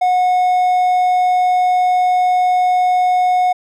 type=tone; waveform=triangle; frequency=729 Hz; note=F#5; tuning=26 cents flat; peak=-9 dBFS; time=0.01-3.53 s; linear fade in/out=10 ms; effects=none